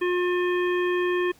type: harmonic tone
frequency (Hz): 357.4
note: F4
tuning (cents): +40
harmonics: 1 / 3 / 5 / 7 / 9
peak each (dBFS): -22 / -32 / -31 / -36 / -41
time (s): 0.01-1.32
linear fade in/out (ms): 10
effects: pink hiss -56 dBFS RMS until 1.39 s